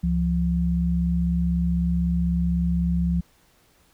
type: tone pair together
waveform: sine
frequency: 69.09 / 173 Hz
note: C#2 / F3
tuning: -5 / -16 cents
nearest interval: octave + major third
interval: 1589 cents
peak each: -24 / -21 dBFS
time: 0.03-3.21 s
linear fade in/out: 10 ms
effects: pink hiss -60 dBFS RMS until 3.93 s